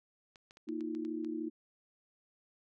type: clicks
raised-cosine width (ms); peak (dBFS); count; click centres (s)
0.2; -38; 8; 0.358 / 0.509 / 0.571 / 0.688 / 0.808 / 0.95 / 1.05 / 1.247
type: chord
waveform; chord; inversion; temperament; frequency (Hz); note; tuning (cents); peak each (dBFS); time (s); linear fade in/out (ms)
sine; Bb suspended fourth; none; equal with one note detuned; 233.1 / 315.7 / 349.2; Bb3 / Eb4 / F4; 0 / +25 / 0; -42 / -37 / -42; 0.67-1.5; 20
effects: none